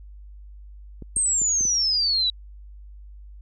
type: clicks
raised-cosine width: 3 ms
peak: -25 dBFS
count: 5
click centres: 1.023 / 1.167 / 1.417 / 1.609 / 1.653 s
type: exponential sweep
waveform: sine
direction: down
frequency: 8600 to 3860 Hz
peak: -19 dBFS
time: 1.16-2.3 s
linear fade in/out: 2 ms
effects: added 50 Hz sine -40 dBFS peak until 3.41 s